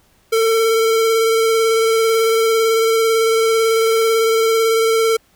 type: tone with vibrato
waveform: square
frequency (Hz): 449.7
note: A4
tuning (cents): +38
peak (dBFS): -13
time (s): 0.32-5.17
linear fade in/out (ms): 10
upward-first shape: square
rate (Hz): 18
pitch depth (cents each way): 13
effects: pink hiss -56 dBFS RMS until 5.35 s